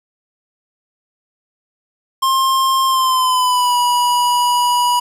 square tone with pitch glide, 1062 to 973.9 Hz, C6 to B5, +25 to -24 cents, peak -13 dBFS, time 2.22-5 s, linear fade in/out 10 ms, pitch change -149 cents, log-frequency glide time 2.86-3.77 s, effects resampled to 32000 Hz + 7-bit

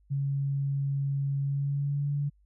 sine tone with pitch glide, 139.1 to 143.59 Hz, C#3 to D3, +6 to -39 cents, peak -26 dBFS, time 0.1-2.3 s, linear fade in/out 20 ms, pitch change +55 cents, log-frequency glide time 1.4-2.12 s, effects added 50 Hz sine -60 dBFS peak until 2.45 s

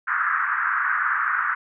pink band-pass noise, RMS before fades -23 dBFS, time 0.07-1.55 s, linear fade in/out 10 ms, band 1200 to 1700 Hz, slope 48 dB/octave, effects none

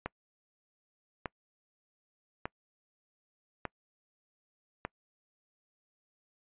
click train, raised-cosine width 0.5 ms, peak -19 dBFS, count 5, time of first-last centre 0.06-4.85 s, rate 0.835 Hz, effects noise-tail reverb RT60 0.1 s tail -26 dB re dry + resampled to 8000 Hz

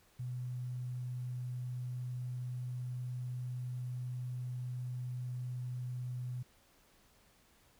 sine tone with quantisation, 124.7 Hz, B2, 17 cents sharp, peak -37 dBFS, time 0.19-6.43 s, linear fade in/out 10 ms, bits 11, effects pink hiss -67 dBFS RMS until 7.79 s

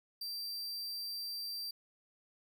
45% pulse tone, 4699 Hz, D8, in tune, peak -38 dBFS, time 0.21-1.71 s, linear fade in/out 5 ms, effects 13-bit

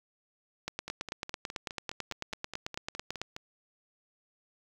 two click trains, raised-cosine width 0.2 ms, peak -22 / -17 dBFS, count 13 / 24, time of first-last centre 0.88-3.364 / 0.68-3.216 s, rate 4.83 / 9.07 Hz, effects 8-bit

